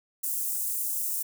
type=high-pass noise; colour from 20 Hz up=white; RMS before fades=-30 dBFS; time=0.23-1.23 s; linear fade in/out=10 ms; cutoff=7800 Hz; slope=24 dB/octave; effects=none